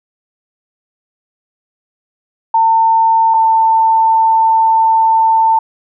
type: tone pair in turn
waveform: sine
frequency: 900 / 894.3 Hz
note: A5 / A5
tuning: +39 / +28 cents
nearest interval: unison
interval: 11 cents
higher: first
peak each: -7 dBFS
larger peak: neither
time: 2.54-3.34 / 3.34-5.59 s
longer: second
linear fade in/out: 5 ms
effects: none